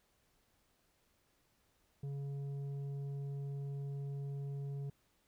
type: tone with tanh clipping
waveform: triangle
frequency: 140 Hz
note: C#3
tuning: 18 cents sharp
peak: -40 dBFS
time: 2.03-4.9 s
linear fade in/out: 5 ms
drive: 11 dB
effects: pink hiss -75 dBFS RMS until 5.27 s